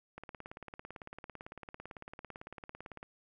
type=click train; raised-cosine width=0.5 ms; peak=-30 dBFS; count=52; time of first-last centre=0.18-3.029 s; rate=17.9 Hz; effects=none